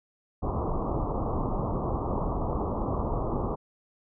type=low-pass noise; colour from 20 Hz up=pink; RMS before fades=-29 dBFS; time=0.42-3.56 s; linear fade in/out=20 ms; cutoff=1200 Hz; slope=96 dB/octave; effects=none